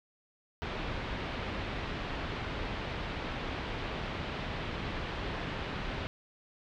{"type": "low-pass noise", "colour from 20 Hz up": "pink", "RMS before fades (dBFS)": -37, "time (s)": [0.62, 6.07], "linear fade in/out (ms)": 0, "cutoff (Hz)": 3600, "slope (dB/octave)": 24, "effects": []}